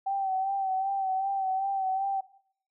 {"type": "tone with vibrato", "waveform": "sine", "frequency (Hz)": 772, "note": "G5", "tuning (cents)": -27, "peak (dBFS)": -26, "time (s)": [0.06, 2.21], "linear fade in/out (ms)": 10, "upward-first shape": "sine", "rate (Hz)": 2.6, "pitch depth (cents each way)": 39, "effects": ["noise-tail reverb RT60 0.6 s tail -18 dB re dry"]}